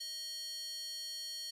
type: tone with high-pass filter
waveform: square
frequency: 630 Hz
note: D#5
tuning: 21 cents sharp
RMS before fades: -43 dBFS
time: 0-1.51 s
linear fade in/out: 10 ms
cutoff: 4100 Hz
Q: 5.3
effects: resampled to 32000 Hz